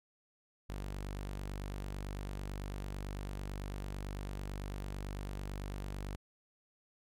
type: tone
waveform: sawtooth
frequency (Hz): 49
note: G1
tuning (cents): 0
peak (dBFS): -35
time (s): 0.69-6.16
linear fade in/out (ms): 10
effects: MP3 96 kbps